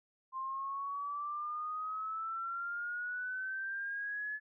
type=exponential sweep; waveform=sine; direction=up; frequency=1046.5 to 1719 Hz; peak=-36 dBFS; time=0.32-4.4 s; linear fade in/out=50 ms; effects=none